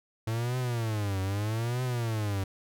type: tone with vibrato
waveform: 45% pulse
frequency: 110 Hz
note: A2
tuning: in tune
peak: -28 dBFS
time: 0.27-2.44 s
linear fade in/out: 5 ms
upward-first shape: triangle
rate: 0.8 Hz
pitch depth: 270 cents each way
effects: none